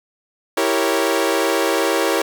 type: chord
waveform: sawtooth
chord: E diminished seventh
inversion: none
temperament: equal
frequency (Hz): 329.6 / 392 / 466.2 / 554.4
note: E4 / G4 / Bb4 / Db5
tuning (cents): 0 / 0 / 0 / 0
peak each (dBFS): -18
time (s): 0.57-2.22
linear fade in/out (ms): 5
effects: none